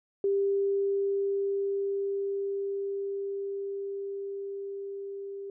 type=tone with level ramp; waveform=sine; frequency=396.4 Hz; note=G4; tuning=19 cents sharp; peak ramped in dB=-23 to -36 dBFS; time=0.24-5.5 s; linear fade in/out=2 ms; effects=none